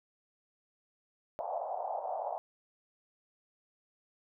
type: band-pass noise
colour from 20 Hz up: white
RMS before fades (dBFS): -37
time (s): 1.39-2.38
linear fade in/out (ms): 0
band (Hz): 610 to 810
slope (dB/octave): 48
effects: none